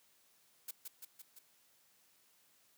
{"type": "noise with echo", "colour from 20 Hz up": "blue", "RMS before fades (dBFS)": -43, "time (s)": [0.68, 0.71], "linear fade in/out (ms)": 5, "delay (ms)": 170, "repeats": 4, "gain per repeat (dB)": -3, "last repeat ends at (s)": 1.39, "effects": ["white hiss -70 dBFS RMS until 2.77 s", "high-pass 100 Hz 12 dB/octave"]}